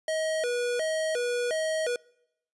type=tone with vibrato; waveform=square; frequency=554.4 Hz; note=C#5; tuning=in tune; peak=-27 dBFS; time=0.08-1.96 s; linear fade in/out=2 ms; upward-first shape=square; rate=1.4 Hz; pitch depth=230 cents each way; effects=noise-tail reverb RT60 0.8 s tail -26 dB re dry + resampled to 24000 Hz